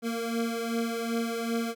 25% pulse beating tone pair, 230 / 232.6 Hz, A#3 / A#3, -23 / -4 cents, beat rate 2.6 Hz, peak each -26 / -30 dBFS, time 0.02-1.75 s, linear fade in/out 50 ms, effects none

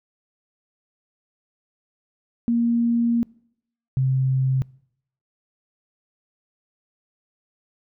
sine tone pair in turn, 234.6 / 131.66 Hz, A#3 / C3, +11 / +11 cents, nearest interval minor seventh, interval 1000 cents, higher first, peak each -17 dBFS, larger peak neither, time 2.48-3.23 / 3.97-4.62 s, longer first, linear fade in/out 0 ms, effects noise-tail reverb RT60 0.7 s tail -25 dB re dry

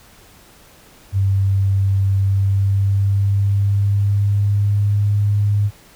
sine tone with pitch glide, 97.6 to 102.63 Hz, G2 to G#2, -7 to -20 cents, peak -13 dBFS, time 1.12-5.71 s, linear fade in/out 50 ms, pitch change +87 cents, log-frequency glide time 2.18-5.08 s, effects pink hiss -47 dBFS RMS until 5.95 s

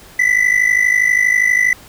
triangle ring-modulated tone, 1991 Hz, B6, 14 cents sharp, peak -6 dBFS, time 0.19-1.73 s, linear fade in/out 2 ms, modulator 26.2 Hz, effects pink hiss -41 dBFS RMS until 1.88 s

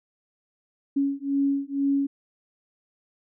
sine beating tone pair, 277.2 / 279.3 Hz, C#4 / C#4, 0 / +13 cents, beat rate 2.1 Hz, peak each -25 dBFS, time 0.96-2.07 s, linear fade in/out 10 ms, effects none

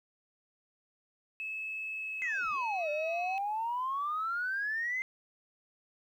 sine tone with pitch glide, 2596 to 2565 Hz, E7 to E7, -27 to -48 cents, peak -35 dBFS, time 1.4-3.38 s, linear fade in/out 0 ms, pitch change -21 cents, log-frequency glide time 1.9-2.52 s
sine exponential two-way sweep, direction down then up, 2093 to 587.3 to 2093 Hz, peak -30 dBFS, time 2.22-5.02 s, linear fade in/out 0 ms, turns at 2.9 s
effects tanh soft clip ceiling -26 dBFS + 11-bit

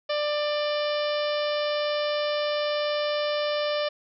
harmonic tone, 593 Hz, D5, 17 cents sharp, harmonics 1 / 2 / 3 / 4 / 5 / 6 / 7 / 8 / 9, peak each -25 / -34 / -37 / -38 / -36 / -38 / -42 / -40 / -42 dBFS, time 0.09-3.89 s, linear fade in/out 10 ms, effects none

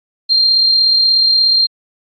sine tone with amplitude modulation, 4186 Hz, C8, in tune, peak -7 dBFS, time 0.29-1.67 s, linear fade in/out 20 ms, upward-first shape sine, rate 36.7 Hz, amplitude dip 30%, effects AAC 64 kbps

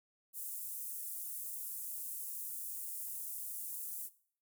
pink high-pass noise, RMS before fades -43 dBFS, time 0.33-4.1 s, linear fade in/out 50 ms, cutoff 9600 Hz, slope 24 dB/octave, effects noise-tail reverb RT60 0.5 s tail -17 dB re dry

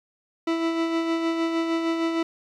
40% pulse tone with tremolo, 330 Hz, E4, 2 cents sharp, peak -20 dBFS, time 0.47-2.23 s, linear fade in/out 5 ms, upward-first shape sine, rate 6.5 Hz, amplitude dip 40%, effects low-pass 4000 Hz 12 dB/octave + 10-bit

